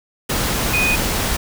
sine tone in noise, 2487 Hz, D#7, 1 cent flat, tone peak -16 dBFS, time 0.73-0.96 s, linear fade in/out 10 ms, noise pink, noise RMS -20 dBFS, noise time 0.29-1.37 s, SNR +1 dB, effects none

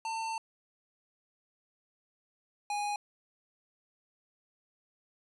square tone pair in turn, 897 / 825.2 Hz, A5 / G#5, +33 / -11 cents, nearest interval minor second, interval 144 cents, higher first, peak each -34 / -32 dBFS, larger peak second, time 0.05-0.38 / 2.7-2.96 s, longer first, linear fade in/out 2 ms, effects resampled to 24000 Hz

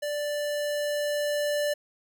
square tone with level ramp, 587.3 Hz, D5, in tune, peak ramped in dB -29 to -25 dBFS, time 0.02-1.74 s, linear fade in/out 10 ms, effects none

